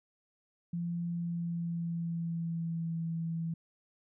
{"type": "tone with pitch glide", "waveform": "sine", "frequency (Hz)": [171.5, 164.99], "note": ["F3", "E3"], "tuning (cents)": [-31, 2], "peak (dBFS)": -32, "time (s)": [0.73, 3.54], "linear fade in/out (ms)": 5, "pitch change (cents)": -67, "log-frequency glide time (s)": [1.09, 2.98], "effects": []}